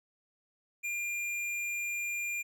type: tone with hard clipping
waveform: triangle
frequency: 2400 Hz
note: D7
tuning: 37 cents sharp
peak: -34 dBFS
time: 0.83-2.43 s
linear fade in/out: 20 ms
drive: 15 dB
effects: none